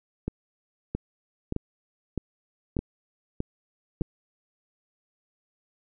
two click trains, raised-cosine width 3 ms, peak -15 / -15 dBFS, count 6 / 4, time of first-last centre 0.95-4.017 / 0.28-4.011 s, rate 1.63 / 0.804 Hz, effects none

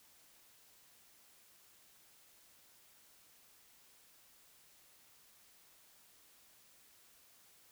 silence, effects white hiss -65 dBFS RMS until 7.71 s

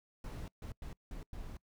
brown noise bursts at uneven times, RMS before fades -44 dBFS, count 5, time 0.24-0.48 / 0.62-0.72 / 0.82-0.93 / 1.11-1.23 / 1.33-1.57 s, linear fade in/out 2 ms, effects noise-tail reverb RT60 0.1 s tail -24 dB re dry

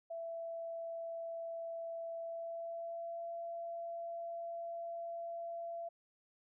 sine tone with pitch glide, 666 to 677.3 Hz, E5 to E5, +18 to +47 cents, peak -40 dBFS, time 0.1-5.89 s, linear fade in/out 10 ms, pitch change +29 cents, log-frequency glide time 2.2-3.29 s, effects none

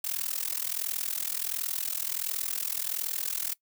blue noise with amplitude modulation, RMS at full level -28 dBFS, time 0.04-3.54 s, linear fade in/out 5 ms, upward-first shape sine, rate 41.4 Hz, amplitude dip 95%, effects noise-tail reverb RT60 0.1 s tail -22 dB re dry

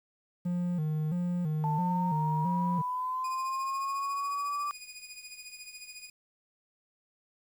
triangle tone with vibrato, 164.81 Hz, E3, in tune, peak -26 dBFS, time 0.45-2.82 s, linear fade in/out 10 ms, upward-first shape square, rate 1.5 Hz, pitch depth 120 cents each way
sine linear sweep, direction up, 880 to 1170 Hz, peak -30 dBFS, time 1.64-4.71 s, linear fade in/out 0 ms
15% pulse tone with tremolo, 2469 Hz, D#7, 14 cents flat, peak -35 dBFS, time 3.24-6.1 s, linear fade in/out 5 ms, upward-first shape sine, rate 14 Hz, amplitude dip 65%
effects 10-bit

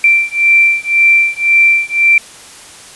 sine beating tone pair, 2349 / 2350.9 Hz, D7 / D7, 0 / +1 cents, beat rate 1.9 Hz, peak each -10 dBFS, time 0.04-2.18 s, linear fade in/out 2 ms, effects white hiss -35 dBFS RMS until 2.95 s + resampled to 24000 Hz

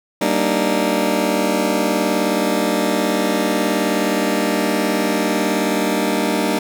20% pulse chord, Eb major seventh, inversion first, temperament just, 194.45 / 233.3 / 291.7 / 311.1 Hz, G3 / Bb3 / D4 / Eb4, -14 / +2 / -12 / 0 cents, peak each -17 dBFS, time 0.21-6.59 s, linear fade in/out 5 ms, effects none

